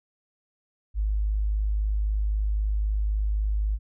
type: tone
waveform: sine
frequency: 51.91 Hz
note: G#1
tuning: in tune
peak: -22 dBFS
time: 0.94-3.79 s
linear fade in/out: 50 ms
effects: none